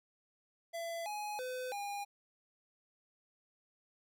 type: tone with pitch steps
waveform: square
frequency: 672 / 837 / 507 / 811 Hz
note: E5 / G#5 / B4 / G#5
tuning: +33 / +13 / +45 / -41 cents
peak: -39 dBFS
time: 0.73-2.05 s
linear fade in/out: 20 ms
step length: 330 ms
effects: none